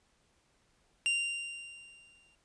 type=tone with exponential decay; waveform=45% pulse; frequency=2779 Hz; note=F7; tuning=9 cents flat; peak=-26 dBFS; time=1.06-2.35 s; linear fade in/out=0 ms; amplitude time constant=280 ms; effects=pink hiss -71 dBFS RMS until 2.44 s + resampled to 22050 Hz